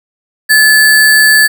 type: tone with sample-and-hold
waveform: sine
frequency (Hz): 1726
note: A6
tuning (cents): -34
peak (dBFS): -3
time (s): 0.49-1.48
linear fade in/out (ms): 20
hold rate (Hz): 6300
effects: none